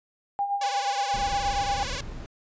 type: tone with tremolo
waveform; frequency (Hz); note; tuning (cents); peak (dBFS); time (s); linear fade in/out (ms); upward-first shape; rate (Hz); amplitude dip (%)
sine; 804; G5; +44; -22; 0.39-1.83; 0; sine; 8.5; 60
type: tone with vibrato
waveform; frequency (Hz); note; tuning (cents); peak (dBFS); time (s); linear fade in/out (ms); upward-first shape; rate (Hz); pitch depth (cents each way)
5% pulse; 530; C5; +22; -20; 0.61-2.01; 5; sine; 19; 150
type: noise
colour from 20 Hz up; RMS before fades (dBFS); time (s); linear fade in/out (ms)
brown; -35; 1.14-2.26; 0
effects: resampled to 16000 Hz